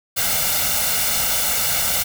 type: noise with comb filter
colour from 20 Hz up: white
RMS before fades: -20 dBFS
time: 0.16-2.04 s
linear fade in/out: 20 ms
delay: 1.4 ms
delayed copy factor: +0.7
effects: none